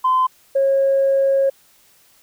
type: tone pair in turn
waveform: sine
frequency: 1028 / 544.6 Hz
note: C6 / C#5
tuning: -31 / -31 cents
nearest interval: major seventh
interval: 1100 cents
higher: first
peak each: -12 dBFS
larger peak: neither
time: 0.04-0.27 / 0.55-1.5 s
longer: second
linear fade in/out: 10 ms
effects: tanh soft clip ceiling -9 dBFS + white hiss -54 dBFS RMS until 2.22 s